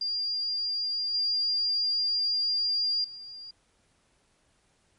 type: tone with level steps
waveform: sine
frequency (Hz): 4798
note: D8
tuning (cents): +36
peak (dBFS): -27 / -24 / -40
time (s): 0.01-3.51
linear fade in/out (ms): 5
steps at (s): 1.14 / 3.04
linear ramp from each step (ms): 5
effects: pink hiss -68 dBFS RMS until 4.98 s + MP3 48 kbps